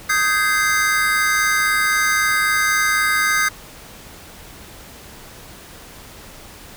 square chord, Ab major seventh, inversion second, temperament just, 1245.9 / 1557.4 / 1661.2 / 2077 Hz, Eb6 / G6 / Ab6 / C7, +2 / -12 / 0 / -13 cents, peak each -22 / -21 / -25 / -21 dBFS, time 0.09-3.49 s, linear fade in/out 10 ms, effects pink hiss -40 dBFS RMS until 6.76 s

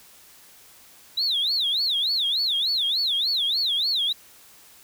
triangle tone with vibrato, 3794 Hz, A#7, 30 cents sharp, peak -18 dBFS, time 1.17-4.13 s, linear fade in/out 10 ms, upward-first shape sine, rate 3.4 Hz, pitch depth 280 cents each way, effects tanh soft clip ceiling -18 dBFS + white hiss -51 dBFS RMS until 4.83 s

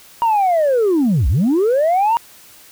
sine linear two-way sweep, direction down then up, 952 to 53.3 to 952 Hz, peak -10 dBFS, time 0.22-2.17 s, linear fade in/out 0 ms, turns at 1.28 s, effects tanh soft clip ceiling -10 dBFS + white hiss -44 dBFS RMS until 2.71 s

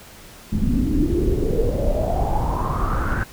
brown noise with low-pass filter sweep, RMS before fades -20 dBFS, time 0.52-3.24 s, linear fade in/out 10 ms, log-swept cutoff 210 to 1600 Hz, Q 8.1, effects pink hiss -43 dBFS RMS until 3.32 s

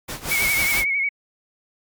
pink noise with tremolo, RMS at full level -29 dBFS, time 0.08-0.85 s, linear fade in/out 10 ms, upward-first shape sine, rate 6.1 Hz, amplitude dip 80%
white high-pass noise, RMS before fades -25 dBFS, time 0.26-0.84 s, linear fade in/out 50 ms, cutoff 690 Hz, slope 12 dB/octave
sine tone with vibrato, 2217 Hz, C#7, in tune, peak -19 dBFS, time 0.31-1.09 s, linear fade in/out 5 ms, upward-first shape sine, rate 11 Hz, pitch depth 53 cents each way
effects Opus 48 kbps

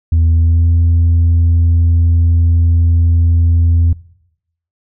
sine tone with pitch glide, 81.8 to 84 Hz, E2 to E2, -13 to +33 cents, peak -5 dBFS, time 0.12-3.93 s, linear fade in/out 5 ms, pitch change +46 cents, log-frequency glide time 0.32-0.68 s, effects noise-tail reverb RT60 0.8 s tail -23 dB re dry + tanh soft clip ceiling -6 dBFS

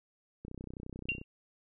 click train, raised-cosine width 3 ms, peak -30 dBFS, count 25, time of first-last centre 0.45-1.214 s, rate 31.4 Hz
sine tone with exponential decay, 2764 Hz, F7, 19 cents flat, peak -26 dBFS, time 1.09-1.24 s, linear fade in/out 1 ms, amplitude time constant 31 ms
effects none

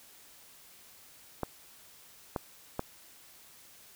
clicks, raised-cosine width 1 ms, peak -17 dBFS, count 3, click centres 1.433 / 2.362 / 2.794 s, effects white hiss -56 dBFS RMS until 3.95 s

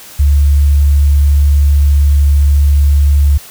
sine tone, 71.6 Hz, D2, 43 cents flat, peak -5 dBFS, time 0.19-3.38 s, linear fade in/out 10 ms, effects white hiss -34 dBFS RMS until 3.5 s

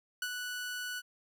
sawtooth tone with ADSR envelope, 1480 Hz, F#6, in tune, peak -28 dBFS, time 0.22-1.02 s, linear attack 3 ms, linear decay 54 ms, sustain -5 dB, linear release 37 ms, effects none

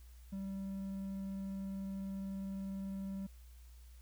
triangle tone with vibrato, 194.3 Hz, G3, 15 cents flat, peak -37 dBFS, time 0.32-3.27 s, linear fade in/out 10 ms, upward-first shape sine, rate 20 Hz, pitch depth 15 cents each way, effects added 60 Hz sine -53 dBFS peak until 4.01 s + white hiss -68 dBFS RMS until 4.01 s

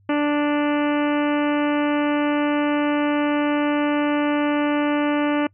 harmonic tone, 293.6 Hz, D4, in tune, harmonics 1 / 2 / 3 / 4 / 5 / 6 / 7 / 8 / 9 / 10, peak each -19 / -25 / -29 / -31 / -33 / -35 / -36 / -37 / -38 / -39 dBFS, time 0.09-5.47 s, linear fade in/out 5 ms, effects noise-tail reverb RT60 0.1 s tail -26 dB re dry + added 99 Hz sine -54 dBFS peak until 5.53 s

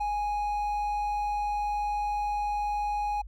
triangle tone, 829 Hz, G#5, 3 cents flat, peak -25 dBFS, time 0-3.22 s, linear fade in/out 10 ms, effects added 50 Hz sine -40 dBFS peak until 3.27 s

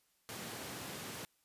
pink high-pass noise, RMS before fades -45 dBFS, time 0.29-1.25 s, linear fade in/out 0 ms, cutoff 110 Hz, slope 24 dB/octave, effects white hiss -75 dBFS RMS until 1.44 s + resampled to 32000 Hz

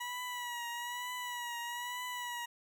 20% pulse tone with vibrato, 970 Hz, B5, 31 cents flat, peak -33 dBFS, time 0-2.46 s, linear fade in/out 10 ms, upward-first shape triangle, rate 1.1 Hz, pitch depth 49 cents each way, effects none

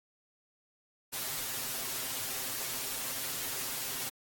white noise with comb filter, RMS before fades -36 dBFS, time 1.12-4.1 s, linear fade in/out 20 ms, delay 7.6 ms, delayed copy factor +1, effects AAC 64 kbps

